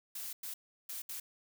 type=noise bursts at uneven times; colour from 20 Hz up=blue; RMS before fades=-42 dBFS; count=4; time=0.15-0.33 / 0.43-0.54 / 0.89-1.02 / 1.09-1.2 s; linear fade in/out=5 ms; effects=none